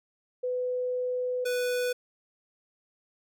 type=tone pair in turn; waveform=sine / square; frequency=500 / 494.5 Hz; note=B4 / B4; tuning=+21 / +2 cents; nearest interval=unison; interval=19 cents; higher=first; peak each=-27 dBFS; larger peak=neither; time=0.43-1.45 / 1.45-1.93 s; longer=first; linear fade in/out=10 ms; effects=none